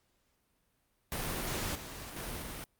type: noise with level steps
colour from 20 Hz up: pink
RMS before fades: -36 / -45 / -40 / -42 dBFS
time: 1.12-2.64 s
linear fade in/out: 0 ms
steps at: 1.75 / 2.16 / 2.42 s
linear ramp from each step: 5 ms
effects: pink hiss -75 dBFS RMS until 2.79 s + Opus 48 kbps